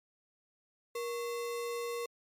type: tone with sample-and-hold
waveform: sine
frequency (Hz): 473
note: A#4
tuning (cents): +25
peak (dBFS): -34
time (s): 0.95-2.06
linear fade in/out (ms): 5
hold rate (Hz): 1575
effects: MP3 64 kbps